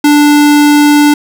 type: tone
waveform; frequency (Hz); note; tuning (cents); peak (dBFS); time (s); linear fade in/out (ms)
square; 293.7; D4; 0; -4; 0.04-1.14; 5
effects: none